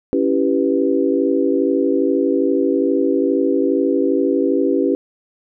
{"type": "chord", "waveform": "sine", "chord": "C# half-diminished seventh", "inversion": "none", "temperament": "equal", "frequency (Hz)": [277.2, 329.6, 392, 493.9], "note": ["C#4", "E4", "G4", "B4"], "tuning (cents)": [0, 0, 0, 0], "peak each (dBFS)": [-18, -20, -19, -21], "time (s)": [0.13, 4.95], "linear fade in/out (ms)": 0, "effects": []}